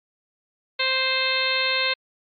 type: harmonic tone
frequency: 523.3 Hz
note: C5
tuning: in tune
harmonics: 1 / 2 / 3 / 4 / 5 / 6 / 7 / 8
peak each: -30 / -31 / -30 / -27 / -27 / -33 / -28 / -27 dBFS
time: 0.79-1.94 s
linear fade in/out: 10 ms
effects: Opus 48 kbps